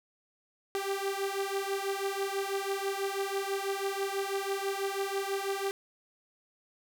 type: beating tone pair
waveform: sawtooth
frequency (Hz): 390 / 396.1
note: G4 / G4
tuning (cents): -9 / +18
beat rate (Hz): 6.1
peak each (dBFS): -30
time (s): 0.75-5.71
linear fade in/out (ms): 0
effects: none